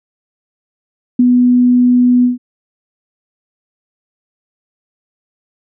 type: tone with ADSR envelope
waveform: sine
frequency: 247 Hz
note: B3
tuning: in tune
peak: -4 dBFS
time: 1.19-2.38 s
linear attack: 6 ms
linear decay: 23 ms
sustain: -2 dB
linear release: 140 ms
effects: none